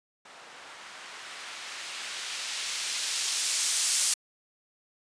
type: noise with low-pass filter sweep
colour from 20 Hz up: violet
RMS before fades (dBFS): -32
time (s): 0.25-4.14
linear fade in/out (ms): 5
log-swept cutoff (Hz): 920 to 8400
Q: 0.71
effects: resampled to 22050 Hz